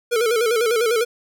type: tone with vibrato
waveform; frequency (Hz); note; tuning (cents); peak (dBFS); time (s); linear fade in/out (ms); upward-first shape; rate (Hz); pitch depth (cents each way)
square; 458.7; A#4; -28; -17; 0.11-1.05; 20; square; 10; 76
effects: none